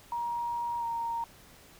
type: tone with pitch glide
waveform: sine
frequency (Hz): 946 to 928.7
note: A#5 to A#5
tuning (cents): +25 to -7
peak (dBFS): -30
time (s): 0.12-1.24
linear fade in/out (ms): 2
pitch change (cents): -32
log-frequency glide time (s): 0.79-0.85
effects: pink hiss -55 dBFS RMS until 1.79 s